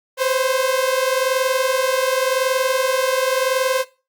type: tone pair together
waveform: sawtooth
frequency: 512 / 532.9 Hz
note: C5 / C5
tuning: -38 / +32 cents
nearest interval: minor second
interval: 70 cents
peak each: -16 dBFS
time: 0.17-3.85 s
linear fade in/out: 50 ms
effects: noise-tail reverb RT60 0.3 s tail -19 dB re dry + Opus 48 kbps